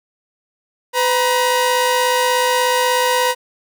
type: tone pair together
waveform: sawtooth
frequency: 504 / 951.4 Hz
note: B4 / A#5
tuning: +35 / +35 cents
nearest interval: major seventh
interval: 1100 cents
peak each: -13 dBFS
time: 0.93-3.35 s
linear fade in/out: 50 ms
effects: none